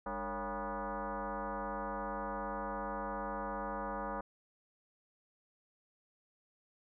sine tone with frequency modulation, 204.3 Hz, G#3, 28 cents flat, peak -36 dBFS, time 0.06-4.21 s, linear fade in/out 5 ms, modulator 253 Hz, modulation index 4.5, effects none

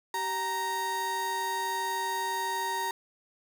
35% pulse tone pair together, 385.2 / 932.3 Hz, G4 / A#5, -30 / 0 cents, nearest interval octave + minor third, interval 1530 cents, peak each -37 / -28 dBFS, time 0.14-2.91 s, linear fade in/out 2 ms, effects none

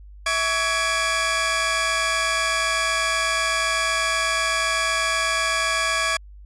sawtooth tone cluster, 653 / 1130 / 1671 / 2373 Hz, E5 / C#6 / G#6 / D7, -17 / +33 / +10 / +17 cents, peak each -25 / -21 / -21 / -23 dBFS, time 0.26-6.17 s, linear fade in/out 5 ms, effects added 50 Hz sine -40 dBFS peak until 6.45 s + resampled to 22050 Hz

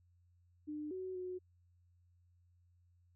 sine tone with pitch steps, 300.5 / 373.2 / 365.9 Hz, D4 / F#4 / F#4, +40 / +15 / -19 cents, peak -40 dBFS, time 0.67-1.39 s, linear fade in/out 20 ms, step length 240 ms, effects added 88 Hz sine -67 dBFS peak until 3.15 s

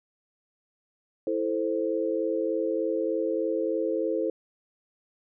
sine chord, A minor, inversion second, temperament equal, 329.6 / 440 / 523.3 Hz, E4 / A4 / C5, 0 / 0 / 0 cents, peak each -29 dBFS, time 1.27-4.3 s, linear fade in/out 2 ms, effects none

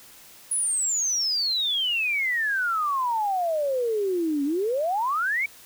sine exponential two-way sweep, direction down then up, 10510 to 274.6 to 2313 Hz, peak -22 dBFS, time 0.51-5.46 s, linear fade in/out 5 ms, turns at 4.44 s, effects white hiss -49 dBFS RMS until 5.65 s

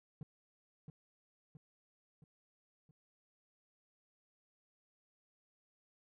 triangle tone with echo, 151 Hz, D3, 48 cents sharp, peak -40 dBFS, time 0.21-0.23 s, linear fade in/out 2 ms, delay 670 ms, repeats 4, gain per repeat -5 dB, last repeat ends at 2.91 s, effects none

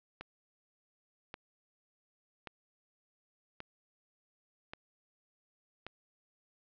click train, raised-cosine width 0.3 ms, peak -26 dBFS, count 6, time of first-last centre 0.21-5.866 s, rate 0.884 Hz, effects low-pass 4000 Hz 12 dB/octave

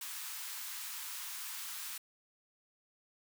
white high-pass noise, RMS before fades -43 dBFS, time 0.01-1.98 s, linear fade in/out 5 ms, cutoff 890 Hz, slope 48 dB/octave, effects none

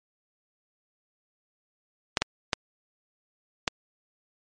clicks, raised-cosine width 0.2 ms, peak -5 dBFS, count 4, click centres 2.172 / 2.22 / 2.532 / 3.678 s, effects MP3 48 kbps

